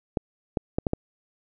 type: clicks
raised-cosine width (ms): 2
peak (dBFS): -10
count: 5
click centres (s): 0.172 / 0.572 / 0.785 / 0.868 / 0.934
effects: none